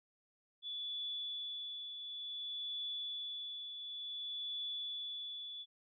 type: tone with tremolo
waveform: sine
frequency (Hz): 3445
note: A7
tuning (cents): -37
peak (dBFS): -38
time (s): 0.62-5.66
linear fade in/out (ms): 50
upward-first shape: triangle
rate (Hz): 0.56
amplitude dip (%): 50
effects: none